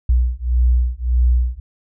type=beating tone pair; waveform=sine; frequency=60.3 / 62 Hz; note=B1 / B1; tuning=-41 / +7 cents; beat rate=1.7 Hz; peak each=-16 / -16 dBFS; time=0.09-1.6 s; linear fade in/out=5 ms; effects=none